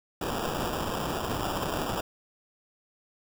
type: noise with sample-and-hold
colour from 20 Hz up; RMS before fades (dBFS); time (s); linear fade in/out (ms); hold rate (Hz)
white; -31; 0.21-2.01; 5; 2100
effects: none